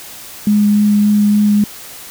sine tone with vibrato, 207.7 Hz, G#3, in tune, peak -8 dBFS, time 0.47-1.64 s, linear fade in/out 2 ms, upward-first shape sine, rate 3.5 Hz, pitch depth 9 cents each way, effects white hiss -33 dBFS RMS until 2.1 s

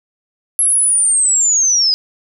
sine linear sweep, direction down, 11175 to 4926 Hz, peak -10 dBFS, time 0.59-1.94 s, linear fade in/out 0 ms, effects none

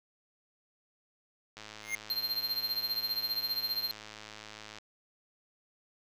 click train, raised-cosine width 0.2 ms, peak -28 dBFS, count 345, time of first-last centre 1.57-4.785 s, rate 107 Hz
square tone with exponential growth, 2122 Hz, C7, 24 cents sharp, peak -28 dBFS, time 1.79-1.95 s, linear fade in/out 2 ms, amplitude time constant 33 ms
square tone with tremolo, 4180 Hz, C8, 2 cents flat, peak -28 dBFS, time 2.1-3.91 s, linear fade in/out 0 ms, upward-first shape triangle, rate 15 Hz, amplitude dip 85%
effects none

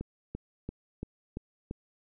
click train, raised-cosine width 3 ms, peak -23 dBFS, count 6, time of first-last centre 0.01-1.711 s, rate 2.94 Hz, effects none

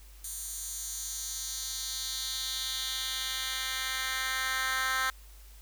10% pulse tone with high-pass filter sweep, 261.6 Hz, C4, in tune, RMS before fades -34 dBFS, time 0.24-5.1 s, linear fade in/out 2 ms, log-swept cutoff 8500 to 1500 Hz, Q 1.8, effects added 50 Hz sine -49 dBFS peak until 5.61 s + white hiss -58 dBFS RMS until 5.61 s

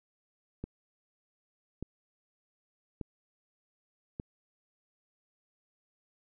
click train, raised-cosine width 3 ms, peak -24 dBFS, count 4, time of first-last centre 0.64-4.199 s, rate 0.843 Hz, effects none

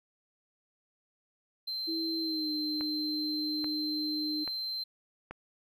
triangle tone, 4112 Hz, C8, 31 cents flat, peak -32 dBFS, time 1.67-4.84 s, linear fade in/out 10 ms
sine tone with pitch glide, 325.2 to 303.4 Hz, E4 to D#4, -23 to -44 cents, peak -33 dBFS, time 1.87-4.45 s, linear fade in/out 20 ms, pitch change -121 cents, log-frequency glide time 2.2-2.51 s
click train, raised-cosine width 0.5 ms, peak -26 dBFS, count 4, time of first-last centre 2.81-5.31 s, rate 1.2 Hz
effects none

